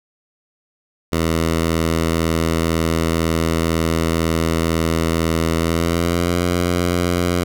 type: tone with pitch glide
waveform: 10% pulse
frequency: 82 to 87.89 Hz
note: E2 to F2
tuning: -9 to +12 cents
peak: -8 dBFS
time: 1.12-7.44 s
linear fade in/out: 10 ms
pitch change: +121 cents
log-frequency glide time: 5.57-6.41 s
effects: none